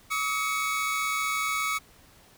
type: tone cluster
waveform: 45% pulse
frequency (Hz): 1144 / 1279 / 2232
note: D6 / D#6 / C#7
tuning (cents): -46 / +47 / +11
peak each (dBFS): -34 / -30 / -29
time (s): 0.1-1.79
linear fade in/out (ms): 20
effects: pink hiss -56 dBFS RMS until 2.37 s